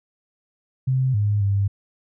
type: tone with pitch steps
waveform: sine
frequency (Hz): 130.6 / 103.5 / 99.5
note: C3 / G#2 / G2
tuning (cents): -3 / -5 / +26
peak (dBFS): -17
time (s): 0.87-1.68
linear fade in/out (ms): 10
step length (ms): 270
effects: none